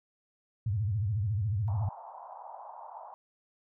sine tone with vibrato, 103.83 Hz, G#2, in tune, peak -27 dBFS, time 0.66-1.89 s, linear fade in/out 5 ms, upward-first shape sine, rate 14 Hz, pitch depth 200 cents each way
white band-pass noise, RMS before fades -46 dBFS, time 1.68-3.14 s, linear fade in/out 0 ms, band 680 to 960 Hz, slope 48 dB/octave
effects none

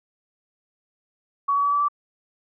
sine tone with pitch steps, 1126 / 1135.1 / 1144.4 / 1153.7 / 1163 Hz, C#6 / C#6 / D6 / D6 / D6, +27 / +41 / -45 / -31 / -17 cents, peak -18 dBFS, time 1.48-1.885 s, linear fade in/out 10 ms, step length 81 ms, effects none

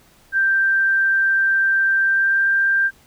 sine tone with pitch glide, 1572 to 1583.8 Hz, G6 to G6, +4 to +17 cents, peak -14 dBFS, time 0.32-2.91 s, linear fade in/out 50 ms, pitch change +13 cents, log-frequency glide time 1.99-2.5 s, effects pink hiss -53 dBFS RMS until 3.06 s

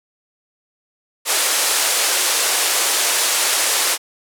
white band-pass noise, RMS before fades -18 dBFS, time 1.25-3.98 s, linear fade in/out 50 ms, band 380 to 11000 Hz, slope 24 dB/octave, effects none

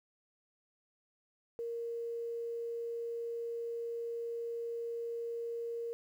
sine tone with quantisation, 466.2 Hz, A#4, in tune, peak -36 dBFS, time 1.59-5.93 s, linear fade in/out 0 ms, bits 11, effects none

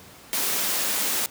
white high-pass noise, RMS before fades -25 dBFS, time 0.33-1.26 s, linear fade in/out 0 ms, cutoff 170 Hz, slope 48 dB/octave, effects pink hiss -47 dBFS RMS until 1.3 s + high-pass 80 Hz 12 dB/octave

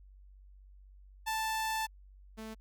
sawtooth tone pair in turn, 881 / 220.2 Hz, A5 / A3, +2 / +2 cents, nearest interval 2 octaves, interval 2400 cents, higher first, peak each -28 / -38 dBFS, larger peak first, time 1.26-1.87 / 2.37-2.55 s, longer first, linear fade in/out 20 ms, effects added 48 Hz sine -53 dBFS peak until 2.6 s

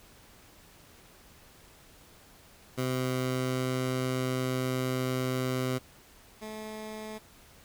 15% pulse tone pair in turn, 128.6 / 216.3 Hz, C3 / A3, -30 / -29 cents, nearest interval major sixth, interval 901 cents, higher second, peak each -22 / -32 dBFS, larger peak first, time 2.77-5.79 / 6.41-7.19 s, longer first, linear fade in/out 20 ms, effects pink hiss -56 dBFS RMS until 7.64 s

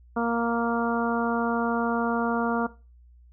harmonic tone, 233.4 Hz, A#3, 2 cents sharp, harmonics 1 / 2 / 3 / 4 / 5 / 6, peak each -26 / -29 / -31 / -32 / -33 / -34 dBFS, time 0.16-2.67 s, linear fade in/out 10 ms, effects noise-tail reverb RT60 0.3 s tail -17 dB re dry + added 60 Hz sine -50 dBFS peak until 3.32 s

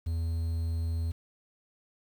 triangle tone with quantisation, 82.41 Hz, E2, in tune, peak -26 dBFS, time 0.06-1.12 s, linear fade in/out 10 ms, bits 9, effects none

